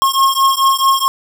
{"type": "beating tone pair", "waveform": "square", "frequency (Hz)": [1077, 1081.6], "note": ["C6", "C#6"], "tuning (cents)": [50, -43], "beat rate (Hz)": 4.6, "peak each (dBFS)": -14, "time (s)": [0.02, 1.08], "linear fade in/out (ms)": 0, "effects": []}